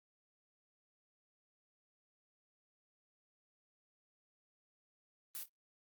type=noise with echo; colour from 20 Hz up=blue; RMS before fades=-44 dBFS; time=5.35-5.43 s; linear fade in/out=0 ms; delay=27 ms; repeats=2; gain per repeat=-12 dB; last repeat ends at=5.484 s; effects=Opus 32 kbps

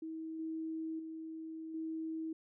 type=tone with level steps; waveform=sine; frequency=320.8 Hz; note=E4; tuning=47 cents flat; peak=-40 / -37 / -42 / -37 dBFS; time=0.02-2.33 s; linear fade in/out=5 ms; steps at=0.39 / 0.99 / 1.74 s; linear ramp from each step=5 ms; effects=none

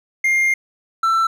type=tone pair in turn; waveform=triangle; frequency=2116 / 1336.3 Hz; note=C7 / E6; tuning=+19 / +23 cents; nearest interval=minor sixth; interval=796 cents; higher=first; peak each=-12 dBFS; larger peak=neither; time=0.24-0.54 / 1.03-1.27 s; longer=first; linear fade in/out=5 ms; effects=none

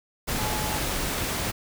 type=tone in noise; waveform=sine; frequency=854 Hz; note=G#5; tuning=48 cents sharp; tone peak=-33 dBFS; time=0.37-0.78 s; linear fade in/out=20 ms; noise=pink; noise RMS=-28 dBFS; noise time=0.27-1.52 s; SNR=-8 dB; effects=none

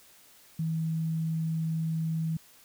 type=tone; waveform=sine; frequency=161.3 Hz; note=E3; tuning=37 cents flat; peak=-27 dBFS; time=0.59-2.37 s; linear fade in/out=5 ms; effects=white hiss -57 dBFS RMS until 2.64 s

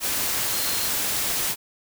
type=tone in noise; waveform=sine; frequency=4186 Hz; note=C8; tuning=in tune; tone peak=-33 dBFS; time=0.5-0.9 s; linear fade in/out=50 ms; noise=white; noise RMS=-25 dBFS; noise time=0-1.56 s; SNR=-11 dB; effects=none

